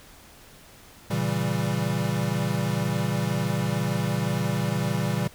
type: chord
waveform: square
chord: A# diminished seventh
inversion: none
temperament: equal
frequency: 116.54 / 138.59 / 164.81 / 196 Hz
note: A#2 / C#3 / E3 / G3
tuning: 0 / 0 / 0 / 0 cents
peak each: -30 dBFS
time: 1.1-5.28 s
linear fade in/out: 10 ms
effects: pink hiss -50 dBFS RMS until 5.34 s